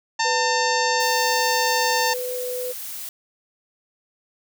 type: harmonic tone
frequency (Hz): 900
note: A5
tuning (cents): +39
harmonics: 1 / 2 / 3 / 4 / 5 / 6 / 7 / 8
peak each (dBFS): -22 / -25 / -30 / -33 / -28 / -30 / -31 / -34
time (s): 0.19-2.14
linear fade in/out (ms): 10
type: tone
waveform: sine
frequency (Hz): 498.8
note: B4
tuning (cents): +17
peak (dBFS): -26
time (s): 0.24-2.73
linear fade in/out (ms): 20
type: noise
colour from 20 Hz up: blue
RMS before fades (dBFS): -33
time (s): 1-3.09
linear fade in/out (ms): 2
effects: none